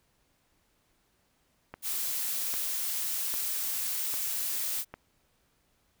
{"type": "click train", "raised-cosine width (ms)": 0.5, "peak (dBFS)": -25, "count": 5, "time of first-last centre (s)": [1.74, 4.94], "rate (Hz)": 1.25}
{"type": "noise", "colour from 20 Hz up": "blue", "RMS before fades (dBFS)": -32, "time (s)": [1.82, 4.85], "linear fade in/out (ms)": 50}
{"effects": ["pink hiss -71 dBFS RMS until 6 s"]}